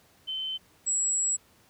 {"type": "tone pair in turn", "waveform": "sine", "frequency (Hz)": [3072, 7741], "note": ["G7", "B8"], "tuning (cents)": [-36, -36], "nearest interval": "octave + major third", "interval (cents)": 1600, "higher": "second", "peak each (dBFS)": [-30, -24], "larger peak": "second", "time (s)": [[0.27, 0.58], [0.86, 1.37]], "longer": "second", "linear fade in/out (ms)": 20, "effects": ["pink hiss -61 dBFS RMS until 1.69 s", "high-pass 60 Hz 12 dB/octave"]}